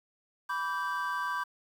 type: chord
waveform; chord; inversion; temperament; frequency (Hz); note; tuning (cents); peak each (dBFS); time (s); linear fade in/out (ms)
triangle; G major; first; equal with one note detuned; 987.8 / 1154.5 / 1568; B5 / D6 / G6; 0 / -30 / 0; -33; 0.49-1.44; 10
effects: 9-bit